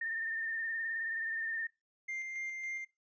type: tone with vibrato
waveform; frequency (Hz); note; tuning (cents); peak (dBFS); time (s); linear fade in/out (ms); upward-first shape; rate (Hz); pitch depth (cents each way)
sine; 1812; A#6; -50; -34; 0.01-1.67; 5; triangle; 19; 44
type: tone with tremolo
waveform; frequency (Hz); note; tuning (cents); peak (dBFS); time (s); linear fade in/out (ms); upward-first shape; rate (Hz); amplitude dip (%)
triangle; 2101; C7; +7; -35; 2.08-2.85; 10; square; 3.6; 30
effects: noise-tail reverb RT60 0.2 s tail -20 dB re dry + resampled to 16000 Hz